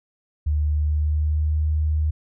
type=tone with pitch glide; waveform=sine; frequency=75 to 76.84 Hz; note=D2 to D#2; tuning=+37 to -21 cents; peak=-18 dBFS; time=0.46-2.11 s; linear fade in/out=10 ms; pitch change=+42 cents; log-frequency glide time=0.72-1.59 s; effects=none